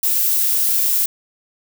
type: noise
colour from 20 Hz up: violet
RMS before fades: -17 dBFS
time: 0.03-1.06 s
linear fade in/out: 5 ms
effects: none